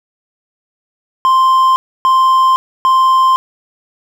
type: tone bursts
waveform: triangle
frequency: 1046.5 Hz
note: C6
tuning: in tune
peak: -5 dBFS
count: 3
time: 1.25-3.36 s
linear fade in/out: 0 ms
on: 510 ms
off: 290 ms
effects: none